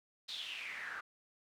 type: noise with band-pass filter sweep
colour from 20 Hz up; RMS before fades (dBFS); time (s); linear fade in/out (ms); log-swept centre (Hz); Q
pink; -44; 0.28-1.01; 10; 4000 to 1400; 7.1
effects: none